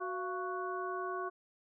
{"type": "harmonic tone with a mistuned harmonic", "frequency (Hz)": 370, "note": "F#4", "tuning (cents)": 0, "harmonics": [1, 2, 3, 4], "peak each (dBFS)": [-39, -43, -39, -45], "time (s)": [0, 1.3], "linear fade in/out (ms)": 20, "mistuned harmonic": 2, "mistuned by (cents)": -120, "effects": []}